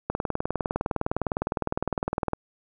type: click train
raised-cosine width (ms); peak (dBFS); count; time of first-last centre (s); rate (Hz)
1; -11; 45; 0.1-2.334; 19.7
effects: none